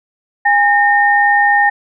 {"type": "tone pair together", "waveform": "sine", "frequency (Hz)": [817, 1831], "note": ["G#5", "A#6"], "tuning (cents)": [-29, -32], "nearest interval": "octave + major second", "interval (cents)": 1397, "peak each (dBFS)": -11, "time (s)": [0.45, 1.7], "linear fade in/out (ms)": 10, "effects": []}